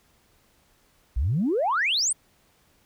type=exponential sweep; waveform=sine; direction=up; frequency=52.9 to 9397 Hz; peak=-20 dBFS; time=1.16-2.13 s; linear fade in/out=10 ms; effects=tanh soft clip ceiling -16 dBFS + pink hiss -63 dBFS RMS until 2.85 s